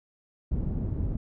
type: low-pass noise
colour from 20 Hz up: pink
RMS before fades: -29 dBFS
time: 0.51-1.17 s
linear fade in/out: 10 ms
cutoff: 200 Hz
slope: 12 dB/octave
effects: none